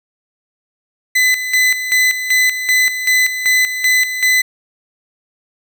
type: tone with tremolo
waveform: 40% pulse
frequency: 2013 Hz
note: B6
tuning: 33 cents sharp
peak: -9 dBFS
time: 1.15-4.42 s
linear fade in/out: 10 ms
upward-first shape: square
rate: 2.6 Hz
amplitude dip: 65%
effects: none